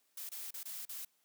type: noise with dropouts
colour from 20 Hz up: blue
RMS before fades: -44 dBFS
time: 0.17-1.05 s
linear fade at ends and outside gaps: 5 ms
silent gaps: 0.292-0.316 / 0.508-0.54 / 0.632-0.654 / 0.853-0.891 s
effects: white hiss -75 dBFS RMS until 1.24 s + high-pass 150 Hz 12 dB/octave